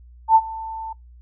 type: tone with ADSR envelope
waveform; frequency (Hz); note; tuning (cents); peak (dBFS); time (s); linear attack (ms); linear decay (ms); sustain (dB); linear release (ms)
sine; 890; A5; +20; -7; 0.28-0.93; 74; 50; -21; 7
effects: noise-tail reverb RT60 0.2 s tail -25 dB re dry + added 60 Hz sine -43 dBFS peak until 1.21 s